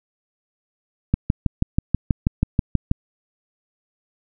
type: click train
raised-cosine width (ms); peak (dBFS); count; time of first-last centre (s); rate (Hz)
5; -4; 12; 1.14-2.914; 6.2
effects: none